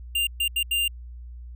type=tone bursts at uneven times; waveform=square; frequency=2794 Hz; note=F7; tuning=in tune; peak=-22 dBFS; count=4; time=0.15-0.27 / 0.4-0.48 / 0.56-0.63 / 0.71-0.88 s; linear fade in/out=5 ms; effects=added 60 Hz sine -37 dBFS peak until 1.55 s